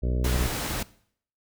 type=harmonic tone; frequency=61.74 Hz; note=B1; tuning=in tune; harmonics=1 / 2 / 3 / 4 / 5 / 6 / 7 / 8 / 9 / 10; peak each=-24 / -31 / -36 / -37 / -42 / -39 / -40 / -44 / -44 / -45 dBFS; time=0.02-0.48 s; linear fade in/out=20 ms
type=noise; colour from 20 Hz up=pink; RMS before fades=-30 dBFS; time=0.24-0.83 s; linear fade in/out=5 ms
effects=noise-tail reverb RT60 0.6 s tail -20 dB re dry